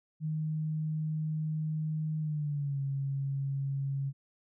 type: tone with pitch glide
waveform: sine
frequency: 155.56 to 137.79 Hz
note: D#3 to C#3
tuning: 0 to -10 cents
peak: -30 dBFS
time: 0.2-4.13 s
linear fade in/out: 50 ms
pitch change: -210 cents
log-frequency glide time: 2.2-2.81 s
effects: none